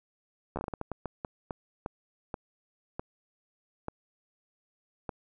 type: slowing click train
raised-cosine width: 1 ms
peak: -20 dBFS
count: 17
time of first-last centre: 0.56-5.092 s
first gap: 12 ms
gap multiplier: 1.36
effects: none